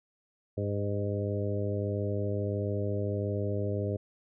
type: harmonic tone with a mistuned harmonic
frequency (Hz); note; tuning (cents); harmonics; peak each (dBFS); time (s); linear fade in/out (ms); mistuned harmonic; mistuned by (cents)
101.5; G#2; -39; 1 / 2 / 3 / 4 / 5 / 6; -31 / -38 / -39 / -36 / -37 / -39; 0.57-3.97; 10; 6; +16
effects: none